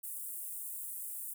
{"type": "high-pass noise", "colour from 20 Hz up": "pink", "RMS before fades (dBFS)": -42, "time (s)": [0.03, 1.34], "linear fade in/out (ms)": 10, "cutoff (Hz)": 8700, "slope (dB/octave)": 48, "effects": []}